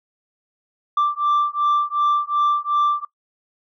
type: beating tone pair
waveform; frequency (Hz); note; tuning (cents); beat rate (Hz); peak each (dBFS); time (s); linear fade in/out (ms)
sine; 1174.7 / 1177.4; D6 / D6; 0 / +4; 2.7; -18; 0.97-3.05; 5
effects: noise-tail reverb RT60 0.1 s tail -20 dB re dry + tanh soft clip ceiling -13 dBFS